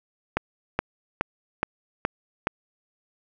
click train, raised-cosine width 0.5 ms, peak -7 dBFS, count 6, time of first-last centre 0.37-2.471 s, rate 2.38 Hz, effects none

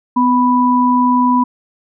sine tone pair together, 250.5 / 987.8 Hz, B3 / B5, +25 / 0 cents, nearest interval 2 octaves, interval 2375 cents, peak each -12 dBFS, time 0.16-1.44 s, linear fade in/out 10 ms, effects none

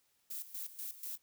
violet noise with tremolo, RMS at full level -42 dBFS, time 0.3-1.18 s, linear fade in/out 10 ms, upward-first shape square, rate 4.1 Hz, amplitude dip 75%, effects white hiss -75 dBFS RMS until 1.22 s

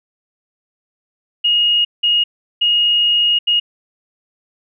sine tone bursts at uneven times, 2869 Hz, F7, 46 cents sharp, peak -11 dBFS, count 4, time 1.44-1.85 / 2.03-2.24 / 2.61-3.39 / 3.47-3.6 s, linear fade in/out 10 ms, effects none

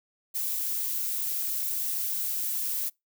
violet noise, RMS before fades -30 dBFS, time 0.34-2.9 s, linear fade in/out 20 ms, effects noise-tail reverb RT60 0.2 s tail -26 dB re dry

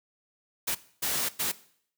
white noise bursts at uneven times, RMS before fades -29 dBFS, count 3, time 0.67-0.75 / 1.02-1.29 / 1.39-1.52 s, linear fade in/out 10 ms, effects noise-tail reverb RT60 0.6 s tail -18 dB re dry + high-pass 80 Hz 12 dB/octave

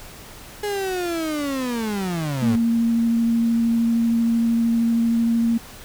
35% pulse linear sweep, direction down, 418.7 to 103.83 Hz, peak -21 dBFS, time 0.63-2.56 s, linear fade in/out 5 ms
sine tone with vibrato, 231.1 Hz, A#3, 15 cents flat, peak -16 dBFS, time 2.42-5.58 s, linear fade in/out 10 ms, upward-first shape triangle, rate 13 Hz, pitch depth 12 cents each way
effects pink hiss -41 dBFS RMS until 5.84 s

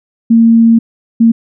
sine tone bursts at uneven times, 228.8 Hz, A#3, 32 cents flat, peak -3 dBFS, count 2, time 0.3-0.79 / 1.2-1.32 s, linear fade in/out 10 ms, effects none

